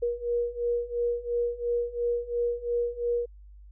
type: beating tone pair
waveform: sine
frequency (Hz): 475.7 / 478.6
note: A#4 / A#4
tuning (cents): +35 / +46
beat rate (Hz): 2.9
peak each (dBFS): -30 / -28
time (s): 0.02-3.26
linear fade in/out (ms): 10
effects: added 50 Hz sine -46 dBFS peak until 3.71 s